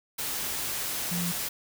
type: tone in noise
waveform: sine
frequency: 174.61 Hz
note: F3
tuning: in tune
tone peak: -29 dBFS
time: 1.11-1.32 s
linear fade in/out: 10 ms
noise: white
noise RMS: -32 dBFS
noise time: 0.18-1.49 s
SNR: 0 dB
effects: none